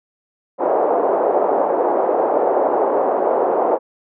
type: band-pass noise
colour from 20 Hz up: pink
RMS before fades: -17 dBFS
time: 0.58-3.79 s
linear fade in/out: 50 ms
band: 420 to 810 Hz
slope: 24 dB/octave
effects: none